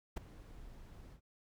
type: noise with ADSR envelope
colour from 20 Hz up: brown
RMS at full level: -32 dBFS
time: 0.16-1.21 s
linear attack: 15 ms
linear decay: 5 ms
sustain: -21 dB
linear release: 93 ms
effects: none